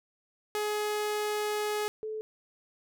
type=tone pair in turn; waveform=sawtooth / sine; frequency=420.7 / 434 Hz; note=G#4 / A4; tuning=+22 / -24 cents; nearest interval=minor second; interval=54 cents; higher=second; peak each=-25 / -33 dBFS; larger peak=first; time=0.55-1.88 / 2.03-2.21 s; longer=first; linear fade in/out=0 ms; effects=none